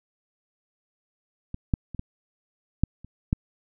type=clicks; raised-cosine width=5 ms; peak=-20 / -9 / -24 / -18 / -7 / -30 / -9 dBFS; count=7; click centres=1.544 / 1.738 / 1.947 / 1.994 / 2.836 / 3.046 / 3.329 s; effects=none